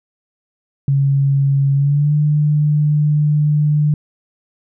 sine tone with pitch glide, 138.59 to 149.4 Hz, C#3 to D3, 0 to +30 cents, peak -11 dBFS, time 0.88-3.94 s, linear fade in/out 2 ms, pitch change +130 cents, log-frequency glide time 1.74-2.14 s, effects none

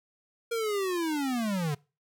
square linear sweep, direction down, 471 to 138.59 Hz, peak -28 dBFS, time 0.51-1.75 s, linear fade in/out 10 ms, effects noise-tail reverb RT60 0.3 s tail -23 dB re dry

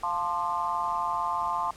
sine chord, D minor seventh, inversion first, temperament equal with one note detuned, 698.5 / 880 / 1046.5 / 1199.3 Hz, F5 / A5 / C6 / D6, 0 / 0 / 0 / +36 cents, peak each -35 / -31 / -29 / -34 dBFS, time 0.03-1.71 s, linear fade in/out 5 ms, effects pink hiss -50 dBFS RMS until 1.76 s + low-pass 10000 Hz 12 dB/octave

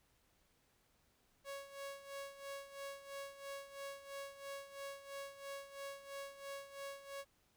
sawtooth tone with tremolo, 555 Hz, C#5, 2 cents sharp, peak -40 dBFS, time 1.44-7.25 s, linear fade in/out 50 ms, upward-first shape sine, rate 3 Hz, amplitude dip 75%, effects pink hiss -75 dBFS RMS until 7.56 s

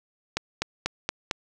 accelerating click train, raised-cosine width 0.2 ms, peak -8 dBFS, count 5, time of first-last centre 0.37-1.312 s, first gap 250 ms, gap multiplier 0.96, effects none

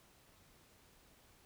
silence, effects pink hiss -66 dBFS RMS until 1.45 s

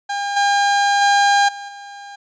30% pulse tone with level steps, 806 Hz, G5, 48 cents sharp, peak -18 / -11 / -9 / -27 / -31 dBFS, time 0.09-2.16 s, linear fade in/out 10 ms, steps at 0.36 / 1.01 / 1.48 / 1.68 s, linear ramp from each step 10 ms, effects resampled to 16000 Hz

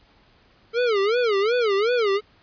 square tone with vibrato, 440 Hz, A4, in tune, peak -19 dBFS, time 0.73-2.21 s, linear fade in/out 50 ms, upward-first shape sine, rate 2.7 Hz, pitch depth 210 cents each way, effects pink hiss -57 dBFS RMS until 2.42 s + resampled to 11025 Hz

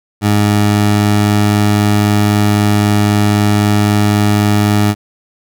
20% pulse tone, 103.83 Hz, G#2, in tune, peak -4 dBFS, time 0.21-4.95 s, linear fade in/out 50 ms, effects none

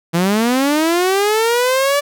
sawtooth linear sweep, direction up, 163 to 581 Hz, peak -9 dBFS, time 0.13-2.01 s, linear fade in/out 20 ms, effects none

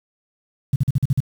sine tone bursts, 134.1 Hz, C3, 43 cents sharp, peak -13 dBFS, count 7, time 0.73-1.204 s, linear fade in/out 5 ms, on 30 ms, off 44 ms, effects 7-bit

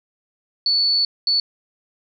sine tone bursts at uneven times, 4453 Hz, C#8, 7 cents sharp, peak -15 dBFS, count 2, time 0.66-1.05 / 1.27-1.4 s, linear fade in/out 2 ms, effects none

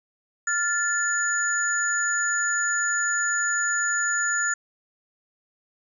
sine tone cluster, 1398 / 1746 / 6890 Hz, F6 / A6 / A8, +1 / -14 / -37 cents, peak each -26 / -26 / -26 dBFS, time 0.47-4.54 s, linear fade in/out 5 ms, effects none

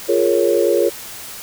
sine chord, Bb minor seventh, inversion second, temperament equal, 349.2 / 415.3 / 466.2 / 554.4 Hz, F4 / Ab4 / Bb4 / Db5, 0 / 0 / 0 / 0 cents, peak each -18 dBFS, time 0.08-0.9 s, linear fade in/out 20 ms, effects white hiss -33 dBFS RMS until 1.42 s

